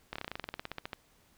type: slowing click train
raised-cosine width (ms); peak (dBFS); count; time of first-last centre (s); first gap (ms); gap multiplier
0.3; -21; 18; 0.13-0.932; 26; 1.07
effects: pink hiss -66 dBFS RMS until 1.37 s